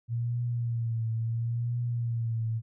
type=tone with vibrato; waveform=sine; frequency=116.54 Hz; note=A#2; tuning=in tune; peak=-27 dBFS; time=0.08-2.62 s; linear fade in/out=50 ms; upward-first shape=triangle; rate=0.73 Hz; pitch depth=64 cents each way; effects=none